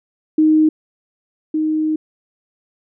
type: tone pair in turn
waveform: sine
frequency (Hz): 311.1 / 311.1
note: D#4 / D#4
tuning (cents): 0 / 0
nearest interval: unison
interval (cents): 0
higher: neither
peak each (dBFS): -9 / -15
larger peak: first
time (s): 0.38-0.69 / 1.54-1.96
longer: second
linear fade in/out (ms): 5
effects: none